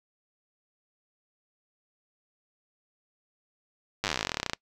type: slowing click train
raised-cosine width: 0.2 ms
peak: -10 dBFS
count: 26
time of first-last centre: 4.04-4.534 s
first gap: 9 ms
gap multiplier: 1.06
effects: noise-tail reverb RT60 0.1 s tail -25 dB re dry